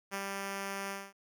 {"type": "tone with ADSR envelope", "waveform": "5% pulse", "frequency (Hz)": 196.9, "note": "G3", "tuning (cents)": 8, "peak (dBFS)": -23, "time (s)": [0.11, 1.13], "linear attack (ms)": 31, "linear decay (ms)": 65, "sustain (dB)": -2, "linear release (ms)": 230, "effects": []}